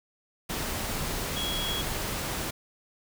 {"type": "tone in noise", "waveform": "sine", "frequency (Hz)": 3322, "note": "G#7", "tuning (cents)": 0, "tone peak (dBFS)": -31, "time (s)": [1.36, 1.82], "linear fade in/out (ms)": 10, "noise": "pink", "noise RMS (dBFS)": -32, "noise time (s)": [0.49, 2.51], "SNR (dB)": -2, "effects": []}